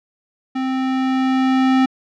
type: tone with level ramp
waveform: square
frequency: 261.6 Hz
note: C4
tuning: in tune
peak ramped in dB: -20 to -12 dBFS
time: 0.55-1.86 s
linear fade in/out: 10 ms
effects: low-pass 3000 Hz 12 dB/octave